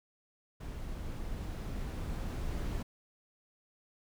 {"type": "noise with level ramp", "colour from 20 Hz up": "brown", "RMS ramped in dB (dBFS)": [-41, -35], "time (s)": [0.6, 2.83], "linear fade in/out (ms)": 10, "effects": []}